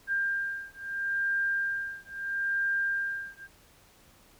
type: beating tone pair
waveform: sine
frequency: 1595 / 1595.76 Hz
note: G6 / G6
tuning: +30 / +30 cents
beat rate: 0.76 Hz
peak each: -31 dBFS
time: 0.07-3.48 s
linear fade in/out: 50 ms
effects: pink hiss -59 dBFS RMS until 4.39 s